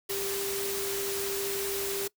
sine tone in noise, 395.6 Hz, G4, 16 cents sharp, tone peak -33 dBFS, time 0.09-2.08 s, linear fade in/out 10 ms, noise white, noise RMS -34 dBFS, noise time 0.09-2.08 s, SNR -2 dB, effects noise-tail reverb RT60 0.1 s tail -22 dB re dry

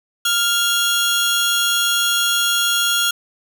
sawtooth tone pair together, 1396.9 / 3322 Hz, F6 / G#7, 0 / 0 cents, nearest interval octave + minor third, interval 1500 cents, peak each -15 dBFS, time 0.25-3.11 s, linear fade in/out 5 ms, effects none

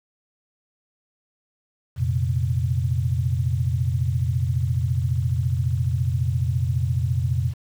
sine chord, F suspended fourth, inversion none, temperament just, 87.31 / 116.41 / 130.96 Hz, F2 / Bb2 / C3, 0 / -2 / +2 cents, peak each -24 dBFS, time 1.96-7.54 s, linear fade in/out 50 ms, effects 8-bit

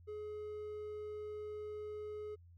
triangle tone, 422.5 Hz, G#4, 30 cents sharp, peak -40 dBFS, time 0.07-2.36 s, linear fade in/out 20 ms, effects added 86 Hz sine -57 dBFS peak until 2.57 s

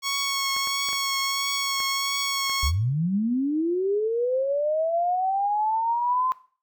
10% pulse tone with vibrato, 1104 Hz, C#6, 7 cents flat, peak -16 dBFS, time 0.02-2.72 s, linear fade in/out 50 ms, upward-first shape triangle, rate 1.5 Hz, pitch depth 19 cents each way
clicks, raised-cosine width 0.5 ms, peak -24 dBFS, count 6, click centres 0.565 / 0.673 / 0.888 / 0.931 / 1.803 / 2.497 s
sine linear sweep, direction up, 60.9 to 1039 Hz, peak -21 dBFS, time 2.63-6.32 s, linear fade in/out 0 ms
effects noise-tail reverb RT60 0.4 s tail -17 dB re dry

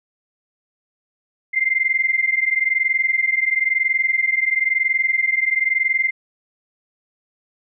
sine tone pair together, 2082 / 2103 Hz, C7 / C7, -9 / +8 cents, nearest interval unison, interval 17 cents, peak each -19 / -19 dBFS, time 1.53-6.11 s, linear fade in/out 20 ms, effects none

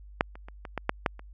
clicks, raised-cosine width 0.5 ms, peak -6 / -30 / -29 / -23 / -15 / -8 / -8 / -29 dBFS, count 8, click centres 0.209 / 0.355 / 0.485 / 0.652 / 0.777 / 0.894 / 1.062 / 1.194 s, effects added 50 Hz sine -45 dBFS peak until 1.33 s

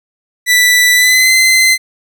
sawtooth tone with pitch glide, 1975.5 to 2059 Hz, B6 to C7, 0 to -28 cents, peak -3 dBFS, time 0.46-1.78 s, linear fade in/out 50 ms, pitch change +72 cents, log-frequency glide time 0.94-1.32 s, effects none

